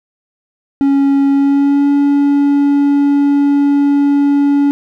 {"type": "tone with pitch glide", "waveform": "triangle", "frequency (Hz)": [277.2, 284], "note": ["C#4", "C#4"], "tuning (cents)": [0, 42], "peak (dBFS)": -6, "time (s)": [0.81, 4.71], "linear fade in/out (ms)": 0, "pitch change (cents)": 42, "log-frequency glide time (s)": [1.31, 1.89], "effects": []}